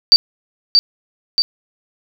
sine tone with echo, 4631 Hz, D8, 25 cents flat, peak -3 dBFS, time 0.12-0.16 s, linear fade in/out 0 ms, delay 630 ms, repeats 2, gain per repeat -4 dB, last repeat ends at 1.42 s, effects none

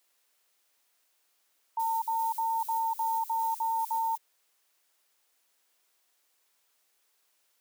sine tone bursts, 905 Hz, A5, 48 cents sharp, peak -26 dBFS, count 8, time 1.77-4.155 s, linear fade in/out 5 ms, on 250 ms, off 55 ms
violet noise with tremolo, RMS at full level -43 dBFS, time 1.79-4.18 s, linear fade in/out 10 ms, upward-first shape square, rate 2.5 Hz, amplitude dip 30%
effects white hiss -72 dBFS RMS until 7.6 s + high-pass 400 Hz 12 dB/octave

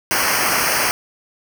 pink noise with comb filter, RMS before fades -18 dBFS, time 0.11-0.91 s, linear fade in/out 0 ms, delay 0.27 ms, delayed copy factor -1, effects none

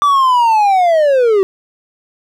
triangle linear sweep, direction down, 1174.7 to 374.4 Hz, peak -6 dBFS, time 0.02-1.43 s, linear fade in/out 0 ms, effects none

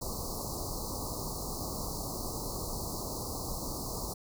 pink band-stop noise, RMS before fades -37 dBFS, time 0.01-4.14 s, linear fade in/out 10 ms, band 1200 to 4200 Hz, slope 96 dB/octave, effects none

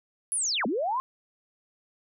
sine linear two-way sweep, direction down then up, 10930 to 194.4 to 1083 Hz, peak -25 dBFS, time 0.32-1 s, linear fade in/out 0 ms, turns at 0.66 s, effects none

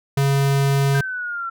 square tone, 138.59 Hz, C#3, in tune, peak -16 dBFS, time 0.17-1.01 s, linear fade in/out 5 ms
sine linear sweep, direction down, 1581 to 1346 Hz, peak -24 dBFS, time 0.94-1.5 s, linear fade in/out 10 ms
effects none

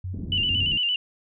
sine tone bursts, 92.2 Hz, F#2, 6 cents flat, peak -28 dBFS, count 3, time 0.04-0.64 s, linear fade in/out 5 ms, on 140 ms, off 90 ms
white low-pass noise, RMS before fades -34 dBFS, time 0.13-0.78 s, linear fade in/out 10 ms, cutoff 250 Hz, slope 24 dB/octave
sine tone with vibrato, 2884 Hz, F#7, 45 cents flat, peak -21 dBFS, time 0.32-0.96 s, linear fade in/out 2 ms, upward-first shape square, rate 8.8 Hz, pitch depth 53 cents each way
effects none

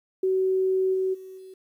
sine tone with level steps, 377.3 Hz, F#4, 34 cents sharp, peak -20 / -22 / -39 / -41 dBFS, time 0.23-1.54 s, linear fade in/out 5 ms, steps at 0.93 / 1.13 / 1.37 s, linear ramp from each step 20 ms, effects 10-bit

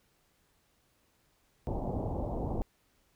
pink low-pass noise, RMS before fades -34 dBFS, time 1.67-2.62 s, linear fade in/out 0 ms, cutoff 880 Hz, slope 48 dB/octave, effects pink hiss -71 dBFS RMS until 3.15 s

